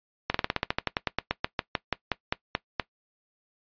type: slowing click train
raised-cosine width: 0.3 ms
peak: -8 dBFS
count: 22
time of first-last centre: 0.3-2.798 s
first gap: 44 ms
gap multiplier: 1.09
effects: noise-tail reverb RT60 0.1 s tail -19 dB re dry + resampled to 11025 Hz